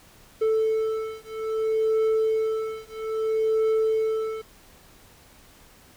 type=beating tone pair; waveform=triangle; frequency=440 / 440.61 Hz; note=A4 / A4; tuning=0 / +2 cents; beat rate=0.61 Hz; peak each=-23 dBFS; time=0.41-4.42 s; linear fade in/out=10 ms; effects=pink hiss -53 dBFS RMS until 5.96 s